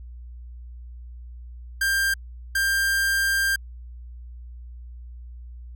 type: tone bursts at uneven times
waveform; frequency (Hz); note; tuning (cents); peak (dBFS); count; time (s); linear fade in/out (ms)
45% pulse; 1590; G6; +24; -20; 2; 1.81-2.14 / 2.55-3.56; 5
effects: added 60 Hz sine -37 dBFS peak until 5.75 s